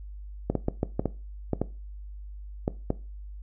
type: clicks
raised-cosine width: 2 ms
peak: -11 dBFS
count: 10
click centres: 0.5 / 0.553 / 0.684 / 0.831 / 0.995 / 1.057 / 1.533 / 1.616 / 2.679 / 2.904 s
effects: noise-tail reverb RT60 0.3 s tail -18 dB re dry + added 50 Hz sine -38 dBFS peak until 3.42 s